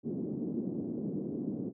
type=band-pass noise; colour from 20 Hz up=pink; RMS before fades=-36 dBFS; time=0.03-1.73 s; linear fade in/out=50 ms; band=190 to 340 Hz; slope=24 dB/octave; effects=none